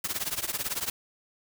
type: noise with tremolo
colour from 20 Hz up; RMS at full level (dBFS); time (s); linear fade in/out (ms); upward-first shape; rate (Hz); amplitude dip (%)
white; -28; 0.04-0.9; 2; triangle; 18; 95
effects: none